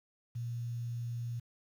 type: tone with quantisation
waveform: sine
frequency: 118.7 Hz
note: A#2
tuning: 32 cents sharp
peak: -35 dBFS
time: 0.35-1.4 s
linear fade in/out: 10 ms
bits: 10
effects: none

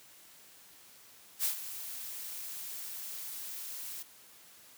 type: noise with ADSR envelope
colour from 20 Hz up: blue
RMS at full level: -29 dBFS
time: 1.39-4.03 s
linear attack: 53 ms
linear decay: 110 ms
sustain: -13 dB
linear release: 11 ms
effects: white hiss -57 dBFS RMS until 4.77 s + high-pass 80 Hz 12 dB/octave

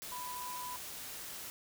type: tone in noise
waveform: sine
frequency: 992 Hz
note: B5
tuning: 7 cents sharp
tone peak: -41 dBFS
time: 0.12-0.76 s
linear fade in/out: 0 ms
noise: white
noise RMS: -45 dBFS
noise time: 0.02-1.5 s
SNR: +1 dB
effects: none

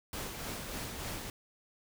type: noise with tremolo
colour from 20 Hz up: pink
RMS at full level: -39 dBFS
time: 0.13-1.3 s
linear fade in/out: 2 ms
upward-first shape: sine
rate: 3.4 Hz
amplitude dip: 35%
effects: none

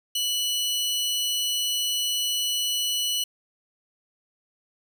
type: tone pair together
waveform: sawtooth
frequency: 2960 / 4186 Hz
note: F#7 / C8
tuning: 0 / 0 cents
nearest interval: tritone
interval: 600 cents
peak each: -21 / -31 dBFS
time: 0.15-3.24 s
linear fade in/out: 5 ms
effects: none

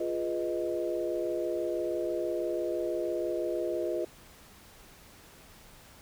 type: chord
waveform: sine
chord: F half-diminished seventh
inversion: none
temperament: equal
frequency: 349.2 / 415.3 / 493.9 / 622.3 Hz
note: F4 / Ab4 / Cb5 / Eb5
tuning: 0 / 0 / 0 / 0 cents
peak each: -32 / -38 / -36 / -34 dBFS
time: 0-4.05 s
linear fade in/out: 5 ms
effects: pink hiss -54 dBFS RMS until 6.01 s

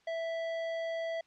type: tone with tanh clipping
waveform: sine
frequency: 659.3 Hz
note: E5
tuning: in tune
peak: -35 dBFS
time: 0.07-1.21 s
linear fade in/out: 5 ms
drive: 16 dB
effects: white hiss -68 dBFS RMS until 1.26 s + low-pass 4000 Hz 12 dB/octave

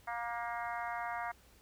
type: harmonic tone with a mistuned harmonic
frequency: 236.1 Hz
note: A#3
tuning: 22 cents sharp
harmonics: 3 / 4 / 5 / 6 / 7 / 8 / 9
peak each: -40 / -42 / -44 / -46 / -47 / -48 / -49 dBFS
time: 0.07-1.32 s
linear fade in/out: 10 ms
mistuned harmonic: 7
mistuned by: -24 cents
effects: added 60 Hz sine -64 dBFS peak until 1.61 s + pink hiss -64 dBFS RMS until 1.61 s

